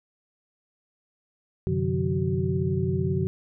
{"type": "tone cluster", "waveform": "sine", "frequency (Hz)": [93, 130.8, 148.8, 181.4, 377.8], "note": ["F#2", "C3", "D3", "F#3", "F#4"], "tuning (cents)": [9, 0, 23, -34, 36], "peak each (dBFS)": -29, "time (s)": [1.67, 3.27], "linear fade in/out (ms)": 0, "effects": []}